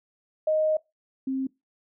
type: tone pair in turn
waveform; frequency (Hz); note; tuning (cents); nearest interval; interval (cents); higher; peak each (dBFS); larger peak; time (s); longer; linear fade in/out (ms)
sine; 622.3 / 265.3; D#5 / C4; 0 / +24; octave + minor third; 1476; first; -20 / -25; first; 0.47-0.77 / 1.27-1.47; first; 5
effects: noise-tail reverb RT60 0.2 s tail -22 dB re dry